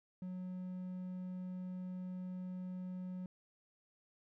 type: tone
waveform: triangle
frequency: 183.1 Hz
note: F#3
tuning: 18 cents flat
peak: -39 dBFS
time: 0.22-3.26 s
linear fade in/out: 2 ms
effects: none